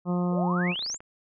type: harmonic tone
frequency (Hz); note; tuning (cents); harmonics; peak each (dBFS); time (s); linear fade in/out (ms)
177.6; F3; +29; 1 / 2 / 3 / 4 / 5 / 6 / 7; -24 / -33 / -36 / -38 / -41 / -40 / -42; 0.05-0.75; 50
type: exponential sweep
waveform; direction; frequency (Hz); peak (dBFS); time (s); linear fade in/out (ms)
sine; up; 440 to 7720; -29; 0.31-0.98; 50
type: clicks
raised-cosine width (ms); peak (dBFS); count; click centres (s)
0.5; -30; 9; 0.674 / 0.718 / 0.757 / 0.792 / 0.825 / 0.863 / 0.9 / 0.944 / 1.005
effects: none